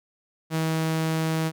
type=tone; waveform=sawtooth; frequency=160.3 Hz; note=E3; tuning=48 cents flat; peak=-19 dBFS; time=0.5-1.52 s; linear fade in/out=50 ms; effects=none